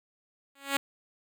5% pulse tone with exponential growth, 277.2 Hz, C#4, in tune, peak -11 dBFS, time 0.55-0.77 s, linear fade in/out 5 ms, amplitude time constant 46 ms, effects none

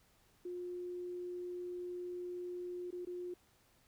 sine tone with dropouts, 356.3 Hz, F4, 35 cents sharp, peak -40 dBFS, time 0.45-3.34 s, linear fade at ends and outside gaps 5 ms, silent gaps 2.907-2.926 / 3.051-3.07 s, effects pink hiss -70 dBFS RMS until 3.87 s

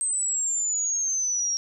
sine exponential sweep, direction down, 8330 to 5588 Hz, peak -23 dBFS, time 0.01-1.57 s, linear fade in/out 0 ms, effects none

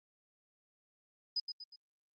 sine tone with echo, 4995 Hz, D#8, 6 cents sharp, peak -31 dBFS, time 1.36-1.4 s, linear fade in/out 5 ms, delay 120 ms, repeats 3, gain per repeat -7 dB, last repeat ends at 1.76 s, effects Opus 24 kbps

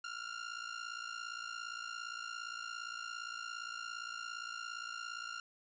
sawtooth ring-modulated tone, 1396.9 Hz, F6, in tune, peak -35 dBFS, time 0.04-5.4 s, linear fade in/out 2 ms, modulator 28.7 Hz, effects resampled to 16000 Hz + 11-bit

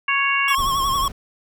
harmonic tone, 554.4 Hz, C#5, in tune, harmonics 2 / 3 / 4 / 5, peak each -22 / -24 / -22 / -22 dBFS, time 0.08-0.55 s, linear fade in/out 5 ms
square tone with vibrato, 1092 Hz, C#6, 26 cents flat, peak -19 dBFS, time 0.48-1.08 s, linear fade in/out 2 ms, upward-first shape triangle, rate 11 Hz, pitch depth 73 cents each way
brown noise, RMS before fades -30 dBFS, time 0.58-1.12 s, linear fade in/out 5 ms
effects none

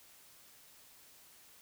silence, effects white hiss -60 dBFS RMS until 1.61 s

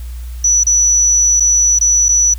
sine tone with dropouts, 5920 Hz, F#8, in tune, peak -8 dBFS, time 0.44-2.34 s, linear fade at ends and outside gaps 5 ms, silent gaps 0.636-0.666 / 1.399-1.404 / 1.789-1.81 / 2.085-2.089 s, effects added 60 Hz sine -23 dBFS peak until 2.38 s + white hiss -43 dBFS RMS until 2.38 s

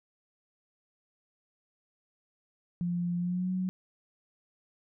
sine tone with pitch glide, 174.61 to 184.99 Hz, F3 to F#3, 0 to 0 cents, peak -28 dBFS, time 2.81-3.69 s, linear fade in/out 0 ms, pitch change +100 cents, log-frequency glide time 3.18-3.51 s, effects none

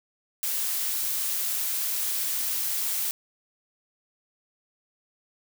blue noise, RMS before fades -28 dBFS, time 0.43-3.11 s, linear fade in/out 0 ms, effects none

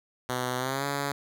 5% pulse tone with pitch glide, 125.8 to 141.21 Hz, B2 to C#3, +32 to +32 cents, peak -17 dBFS, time 0.29-1.12 s, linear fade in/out 2 ms, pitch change +200 cents, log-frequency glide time 0.57-0.85 s, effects none

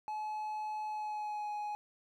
triangle tone with pitch glide, 855 to 836.4 Hz, A5 to G#5, -50 to +12 cents, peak -34 dBFS, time 0.08-1.75 s, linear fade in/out 0 ms, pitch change -38 cents, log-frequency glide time 0.87-1.51 s, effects none

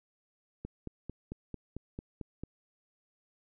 click train, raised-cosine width 3 ms, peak -26 dBFS, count 9, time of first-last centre 0.65-2.436 s, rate 4.48 Hz, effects none

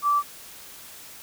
sine tone, 1163 Hz, D6, 17 cents flat, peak -18 dBFS, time 0.02-0.23 s, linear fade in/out 50 ms, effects white hiss -44 dBFS RMS until 1.22 s

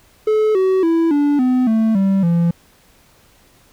triangle tone with pitch steps, 431.1 / 377.5 / 330.5 / 289.4 / 253.4 / 221.9 / 194.26 / 170.1 Hz, A4 / F#4 / E4 / D4 / B3 / A3 / G3 / F3, -35 / +35 / +5 / -25 / +45 / +15 / -15 / -45 cents, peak -10 dBFS, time 0.27-2.51 s, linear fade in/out 5 ms, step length 280 ms, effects pink hiss -52 dBFS RMS until 3.72 s

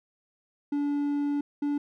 triangle tone pair in turn, 288.1 / 289.2 Hz, D4 / D4, -33 / -27 cents, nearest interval unison, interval 6 cents, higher second, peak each -23 / -23 dBFS, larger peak neither, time 0.72-1.41 / 1.62-1.78 s, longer first, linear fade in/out 5 ms, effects none

